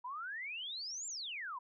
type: exponential two-way sweep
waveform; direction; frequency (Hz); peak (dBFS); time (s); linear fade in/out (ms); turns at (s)
sine; up then down; 950 to 7500 to 950; -40; 0.04-1.59; 10; 1.07
effects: none